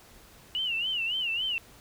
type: tone with vibrato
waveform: sine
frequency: 2875 Hz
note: F7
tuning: 50 cents sharp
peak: -27 dBFS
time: 0.55-1.58 s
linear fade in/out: 0 ms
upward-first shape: sine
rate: 3.6 Hz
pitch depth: 140 cents each way
effects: pink hiss -54 dBFS RMS until 1.8 s